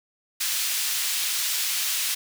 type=high-pass noise; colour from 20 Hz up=pink; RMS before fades=-26 dBFS; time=0.4-2.15 s; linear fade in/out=10 ms; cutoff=2900 Hz; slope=12 dB/octave; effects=none